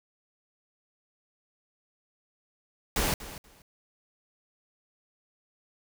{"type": "noise with echo", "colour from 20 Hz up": "pink", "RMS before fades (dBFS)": -27, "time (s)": [2.96, 3.14], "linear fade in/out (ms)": 2, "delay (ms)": 240, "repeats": 2, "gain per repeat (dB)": -15, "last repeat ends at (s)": 3.62, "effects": []}